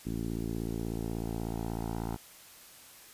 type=tone with low-pass filter sweep; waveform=10% pulse; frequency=56.4 Hz; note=A1; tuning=44 cents sharp; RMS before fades=-35 dBFS; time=0.05-2.17 s; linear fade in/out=20 ms; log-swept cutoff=300 to 1000 Hz; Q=1.5; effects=white hiss -53 dBFS RMS until 3.13 s + resampled to 32000 Hz